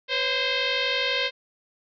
sine tone with frequency modulation, 550 Hz, C#5, 14 cents flat, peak -22 dBFS, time 0.08-1.31 s, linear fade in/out 50 ms, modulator 524 Hz, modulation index 7.1, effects none

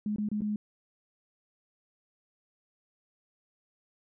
sine tone with dropouts, 210 Hz, G#3, 19 cents sharp, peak -28 dBFS, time 0.06-0.56 s, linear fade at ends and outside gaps 2 ms, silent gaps 0.161-0.183 / 0.288-0.315 / 0.408-0.418 s, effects none

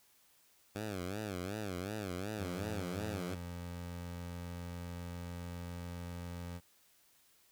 10% pulse tone with vibrato, 98 Hz, G2, in tune, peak -30 dBFS, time 0.75-3.35 s, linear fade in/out 10 ms, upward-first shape sine, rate 2.7 Hz, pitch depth 180 cents each way
25% pulse tone, 87.31 Hz, F2, in tune, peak -38 dBFS, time 2.37-6.61 s, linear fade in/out 50 ms
effects white hiss -68 dBFS RMS until 7.51 s

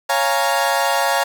30% pulse chord, Bb minor seventh, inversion first, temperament equal, 554.4 / 698.5 / 830.6 / 932.3 Hz, Db5 / F5 / Ab5 / Bb5, 0 / 0 / 0 / 0 cents, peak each -19 dBFS, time 0.09-1.24 s, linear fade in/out 10 ms, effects 8-bit

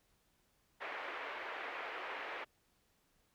white band-pass noise, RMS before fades -44 dBFS, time 0.8-2.45 s, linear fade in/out 20 ms, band 380 to 2300 Hz, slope 24 dB/octave, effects pink hiss -75 dBFS RMS until 3.34 s

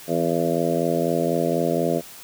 harmonic tone with a mistuned harmonic, 84.1 Hz, E2, 35 cents sharp, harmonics 2 / 3 / 4 / 5 / 6 / 7 / 8, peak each -27 / -27 / -27 / -27 / -27 / -27 / -27 dBFS, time 0.07-2.02 s, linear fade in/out 50 ms, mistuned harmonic 2, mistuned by -39 cents, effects white hiss -42 dBFS RMS until 2.23 s

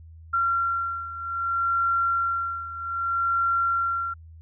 sine beating tone pair, 1371 / 1371.63 Hz, F6 / F6, -32 / -32 cents, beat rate 0.63 Hz, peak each -24 / -28 dBFS, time 0.33-4.14 s, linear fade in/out 10 ms, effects added 81 Hz sine -43 dBFS peak until 4.41 s

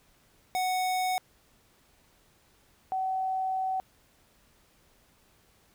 square / sine tone pair in turn, 740 / 756.9 Hz, F#5 / F#5, 0 / +39 cents, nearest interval unison, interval 39 cents, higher second, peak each -27 dBFS, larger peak neither, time 0.55-1.18 / 2.92-3.8 s, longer second, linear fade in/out 0 ms, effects pink hiss -64 dBFS RMS until 5.74 s

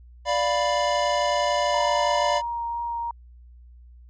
square chord, B diminished, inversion first, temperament equal, 587.3 / 698.5 / 987.8 Hz, D5 / F5 / B5, 0 / 0 / 0 cents, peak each -25 / -27 / -26 dBFS, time 0.25-2.42 s, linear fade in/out 50 ms
sine tone with vibrato, 939 Hz, A#5, 12 cents sharp, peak -26 dBFS, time 1.74-3.11 s, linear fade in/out 2 ms, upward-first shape triangle, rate 3 Hz, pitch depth 9 cents each way
effects added 60 Hz sine -45 dBFS peak until 4.09 s + resampled to 16000 Hz

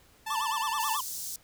sawtooth tone, 880 Hz, A5, in tune, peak -29 dBFS, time 0.26-0.97 s, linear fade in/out 10 ms
square tone with vibrato, 1031 Hz, C6, 26 cents flat, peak -30 dBFS, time 0.3-1.01 s, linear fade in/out 5 ms, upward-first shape sine, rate 9.3 Hz, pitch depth 250 cents each way
pink high-pass noise, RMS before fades -37 dBFS, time 0.8-1.36 s, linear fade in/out 2 ms, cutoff 5300 Hz, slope 24 dB/octave
effects pink hiss -60 dBFS RMS until 1.43 s

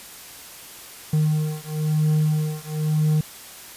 triangle beating tone pair, 153.2 / 154.2 Hz, D#3 / D#3, -27 / -15 cents, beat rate 1 Hz, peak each -20 dBFS, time 1.13-3.21 s, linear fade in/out 5 ms, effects white hiss -41 dBFS RMS until 3.76 s + resampled to 32000 Hz

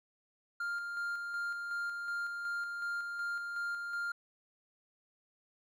triangle tone with tremolo, 1400 Hz, F6, 4 cents sharp, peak -32 dBFS, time 0.6-4.12 s, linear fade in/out 5 ms, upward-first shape square, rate 2.7 Hz, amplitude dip 35%, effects none

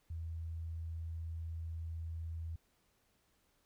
sine tone, 82 Hz, E2, 9 cents flat, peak -39 dBFS, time 0.1-2.56 s, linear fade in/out 5 ms, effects pink hiss -75 dBFS RMS until 3.65 s

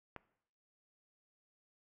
click, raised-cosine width 0.5 ms, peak -29 dBFS, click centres 0.163 s, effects noise-tail reverb RT60 0.7 s tail -19 dB re dry

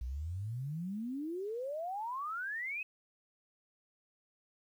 sine exponential sweep, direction up, 58 to 2597 Hz, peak -36 dBFS, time 0.01-2.83 s, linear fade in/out 5 ms, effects 11-bit

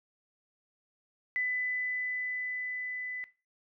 sine tone with level ramp, 2000 Hz, B6, 21 cents sharp, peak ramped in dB -28 to -35 dBFS, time 1.36-3.24 s, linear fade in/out 0 ms, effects noise-tail reverb RT60 0.3 s tail -17 dB re dry

